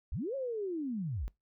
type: linear two-way sweep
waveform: sine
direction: up then down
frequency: 37.12 to 558 to 37.12 Hz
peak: -33 dBFS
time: 0.12-1.28 s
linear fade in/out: 0 ms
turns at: 0.35 s
effects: noise-tail reverb RT60 0.2 s tail -24 dB re dry